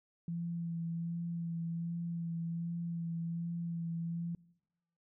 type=tone with vibrato; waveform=sine; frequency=168.5 Hz; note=E3; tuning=38 cents sharp; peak=-35 dBFS; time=0.28-4.35 s; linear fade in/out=2 ms; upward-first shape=sine; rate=1.3 Hz; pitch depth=18 cents each way; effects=noise-tail reverb RT60 1.0 s tail -24 dB re dry